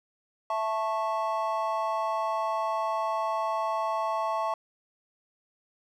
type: chord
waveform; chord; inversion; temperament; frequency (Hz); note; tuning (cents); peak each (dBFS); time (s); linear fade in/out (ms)
triangle; A major; second; just; 660 / 880 / 1100; E5 / A5 / C#6; +2 / 0 / -14; -29; 0.5-4.54; 2
effects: none